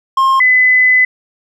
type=tone pair in turn; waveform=triangle / sine; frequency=1066 / 2012 Hz; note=C6 / B6; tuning=+32 / +32 cents; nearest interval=major seventh; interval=1100 cents; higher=second; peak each=-6 dBFS; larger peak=neither; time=0.17-0.4 / 0.4-1.05 s; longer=second; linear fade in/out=5 ms; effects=none